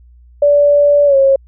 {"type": "tone with pitch glide", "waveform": "sine", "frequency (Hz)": [579, 543.4], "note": ["D5", "C#5"], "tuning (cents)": [-25, -35], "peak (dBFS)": -6, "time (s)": [0.42, 1.36], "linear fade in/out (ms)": 5, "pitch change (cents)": -110, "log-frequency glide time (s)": [1.06, 1.16], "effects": ["added 60 Hz sine -40 dBFS peak until 1.47 s"]}